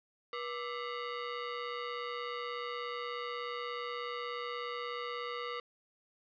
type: ring-modulated tone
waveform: sawtooth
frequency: 830.6 Hz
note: G#5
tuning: in tune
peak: -30 dBFS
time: 0.33-5.6 s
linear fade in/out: 2 ms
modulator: 347 Hz
effects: resampled to 11025 Hz + 12-bit